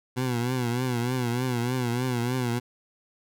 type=tone with vibrato; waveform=20% pulse; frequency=123.47 Hz; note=B2; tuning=in tune; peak=-20 dBFS; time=0.16-2.6 s; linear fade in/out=20 ms; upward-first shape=triangle; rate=3.3 Hz; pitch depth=100 cents each way; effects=none